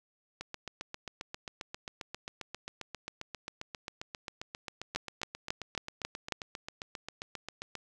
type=two click trains; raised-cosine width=0.2 ms; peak=-22 / -14 dBFS; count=56 / 6; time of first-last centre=0.41-7.753 / 4.96-6.322 s; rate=7.49 / 3.67 Hz; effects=none